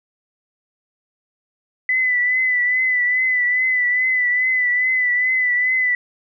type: tone with vibrato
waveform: sine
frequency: 2000 Hz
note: B6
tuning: 21 cents sharp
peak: -15 dBFS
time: 1.89-5.95 s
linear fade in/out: 2 ms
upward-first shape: triangle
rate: 2.4 Hz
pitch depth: 44 cents each way
effects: none